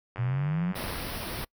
click train, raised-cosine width 0.5 ms, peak -25 dBFS, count 76, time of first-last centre 0.16-0.957 s, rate 94.1 Hz
sine exponential sweep, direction up, 116.54 to 185 Hz, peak -25 dBFS, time 0.18-0.73 s, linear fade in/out 20 ms
pink band-stop noise, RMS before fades -35 dBFS, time 0.75-1.45 s, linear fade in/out 10 ms, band 5600 to 9000 Hz, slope 96 dB/octave
effects noise-tail reverb RT60 0.1 s tail -26 dB re dry

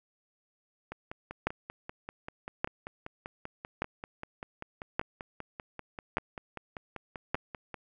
two click trains, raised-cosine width 0.5 ms, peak -24 / -12 dBFS, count 36 / 6, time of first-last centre 0.92-7.743 / 1.47-7.345 s, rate 5.13 / 0.851 Hz, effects none

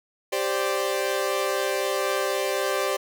sawtooth chord, G suspended fourth, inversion none, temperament equal, 392 / 523.3 / 587.3 Hz, G4 / C5 / D5, 0 / 0 / 0 cents, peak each -24 dBFS, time 0.32-2.97 s, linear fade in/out 10 ms, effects none

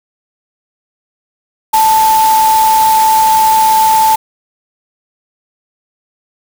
sine tone in noise, 880 Hz, A5, in tune, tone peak -6 dBFS, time 1.73-4.16 s, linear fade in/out 10 ms, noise white, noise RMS -19 dBFS, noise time 1.73-4.16 s, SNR +10 dB, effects none

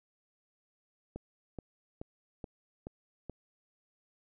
click train, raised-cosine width 2 ms, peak -27 dBFS, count 6, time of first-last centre 1.16-3.297 s, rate 2.34 Hz, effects none

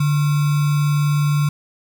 sine tone with sample-and-hold, 146.83 Hz, D3, in tune, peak -14 dBFS, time 0-1.49 s, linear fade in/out 5 ms, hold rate 1225 Hz, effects none

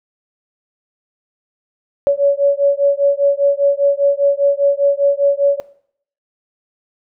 sine beating tone pair, 561 / 566 Hz, C#5 / C#5, +21 / +36 cents, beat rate 5 Hz, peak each -14 dBFS, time 2.07-5.6 s, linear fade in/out 0 ms, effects noise-tail reverb RT60 0.6 s tail -18 dB re dry

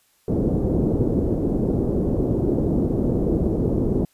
white low-pass noise, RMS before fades -21 dBFS, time 0.28-4.05 s, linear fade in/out 2 ms, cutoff 410 Hz, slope 24 dB/octave, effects white hiss -62 dBFS RMS until 4.13 s + resampled to 32000 Hz

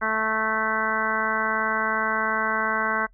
harmonic tone, 219.3 Hz, A3, 6 cents flat, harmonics 1 / 2 / 3 / 4 / 5 / 6 / 7 / 8 / 9, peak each -34 / -34 / -32 / -32 / -28 / -31 / -26 / -37 / -32 dBFS, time 0.01-3.07 s, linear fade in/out 20 ms, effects noise-tail reverb RT60 0.1 s tail -24 dB re dry + added 41 Hz sine -52 dBFS peak until 3.13 s

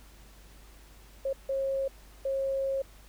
sine tone bursts at uneven times, 541 Hz, C#5, 42 cents flat, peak -27 dBFS, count 3, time 1.25-1.33 / 1.49-1.88 / 2.25-2.82 s, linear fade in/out 5 ms, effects added 50 Hz sine -52 dBFS peak until 3.08 s + pink hiss -57 dBFS RMS until 3.08 s

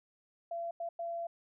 sine tone bursts at uneven times, 679 Hz, F5, 49 cents flat, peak -35 dBFS, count 3, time 0.51-0.71 / 0.8-0.89 / 0.99-1.27 s, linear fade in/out 5 ms, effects none

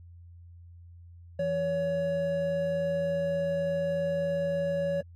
triangle tone pair together, 166.4 / 562.6 Hz, E3 / C#5, +17 / +26 cents, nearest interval octave + major sixth, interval 2109 cents, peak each -32 / -25 dBFS, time 1.39-5.01 s, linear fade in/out 5 ms, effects added 86 Hz sine -47 dBFS peak until 5.15 s + AAC 48 kbps

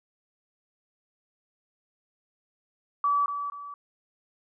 sine tone with echo, 1149 Hz, D6, 38 cents flat, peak -21 dBFS, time 3.04-3.26 s, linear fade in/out 2 ms, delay 240 ms, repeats 2, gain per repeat -8 dB, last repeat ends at 3.74 s, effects none

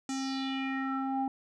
square tone with low-pass filter sweep, 267.5 Hz, C4, 38 cents sharp, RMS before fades -33 dBFS, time 0.09-1.28 s, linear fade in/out 2 ms, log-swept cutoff 7300 to 700 Hz, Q 4, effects none

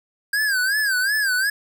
square tone with vibrato, 1603 Hz, G6, 38 cents sharp, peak -19 dBFS, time 0.33-1.5 s, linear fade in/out 5 ms, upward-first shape sine, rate 2.7 Hz, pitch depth 140 cents each way, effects 9-bit

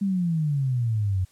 sine exponential sweep, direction down, 202.8 to 90.3 Hz, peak -21 dBFS, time 0.01-1.25 s, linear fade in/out 10 ms, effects white hiss -60 dBFS RMS until 1.31 s + low-pass 11000 Hz 12 dB/octave

